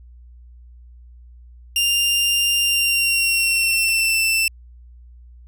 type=tone with pitch glide; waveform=sawtooth; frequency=2794 to 2669 Hz; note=F7 to E7; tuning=0 to +21 cents; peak=-13 dBFS; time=1.76-4.48 s; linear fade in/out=2 ms; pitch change=-79 cents; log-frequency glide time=2.61-4.21 s; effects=added 60 Hz sine -41 dBFS peak until 5.47 s

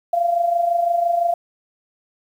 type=tone with amplitude modulation; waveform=sine; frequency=689 Hz; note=F5; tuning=24 cents flat; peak=-13 dBFS; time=0.13-1.34 s; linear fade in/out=5 ms; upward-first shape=sine; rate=25.9 Hz; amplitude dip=60%; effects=8-bit

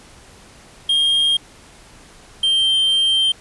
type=tone pair in turn; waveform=triangle; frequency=3224 / 3149 Hz; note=G7 / G7; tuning=+48 / +7 cents; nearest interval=unison; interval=41 cents; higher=first; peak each=-12 dBFS; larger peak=neither; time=0.89-1.37 / 2.43-3.32 s; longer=second; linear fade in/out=5 ms; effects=pink hiss -45 dBFS RMS until 3.4 s + resampled to 24000 Hz

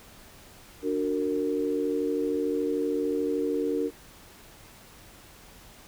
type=chord; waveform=sine; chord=D augmented; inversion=none; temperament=just; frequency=293.7 / 367.1 / 458.9 Hz; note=D4 / F#4 / A#4; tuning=0 / -14 / -27 cents; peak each=-29 / -31 / -28 dBFS; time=0.82-3.91 s; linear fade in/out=50 ms; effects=pink hiss -51 dBFS RMS until 5.87 s

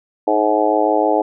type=harmonic tone with a mistuned harmonic; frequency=106.5 Hz; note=G#2; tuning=44 cents sharp; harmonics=3 / 4 / 5 / 6 / 7 / 8; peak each=-20 / -20 / -20 / -20 / -20 / -20 dBFS; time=0.27-1.22 s; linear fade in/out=5 ms; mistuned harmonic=3; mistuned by=-31 cents; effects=none

